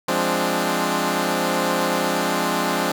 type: chord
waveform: 10% pulse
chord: D half-diminished seventh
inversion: first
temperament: equal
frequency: 174.61 / 207.7 / 261.6 / 293.7 Hz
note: F3 / Ab3 / C4 / D4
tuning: 0 / 0 / 0 / 0 cents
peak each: -17 dBFS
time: 0.08-2.92 s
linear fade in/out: 5 ms
effects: none